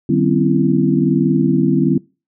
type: tone cluster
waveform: sine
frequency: 150.7 / 190.8 / 249.8 / 271.1 / 334.6 Hz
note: D3 / G3 / B3 / C#4 / E4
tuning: +45 / -47 / +20 / -38 / +26 cents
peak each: -18 dBFS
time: 0.09-1.98 s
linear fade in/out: 5 ms
effects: noise-tail reverb RT60 0.3 s tail -23 dB re dry